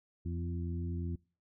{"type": "harmonic tone with a mistuned harmonic", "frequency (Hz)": 85.8, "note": "F2", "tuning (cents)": -30, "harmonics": [1, 2, 3, 4], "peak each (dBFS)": [-35, -41, -45, -47], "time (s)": [0.25, 1.16], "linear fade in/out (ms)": 10, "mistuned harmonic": 3, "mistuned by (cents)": -17, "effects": ["noise-tail reverb RT60 0.4 s tail -25 dB re dry"]}